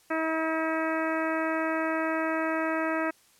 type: harmonic tone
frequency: 320.5 Hz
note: E4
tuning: 49 cents flat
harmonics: 1 / 2 / 3 / 4 / 5 / 6 / 7 / 8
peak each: -30 / -31 / -36 / -34 / -35 / -37 / -42 / -42 dBFS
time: 0.1-3.11 s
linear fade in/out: 10 ms
effects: white hiss -61 dBFS RMS until 3.39 s + low-pass 12000 Hz 12 dB/octave